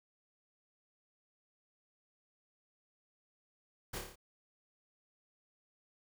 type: noise with echo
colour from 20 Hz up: pink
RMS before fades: -41 dBFS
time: 3.93-3.99 s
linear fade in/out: 10 ms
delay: 28 ms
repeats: 6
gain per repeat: -3 dB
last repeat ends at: 4.158 s
effects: none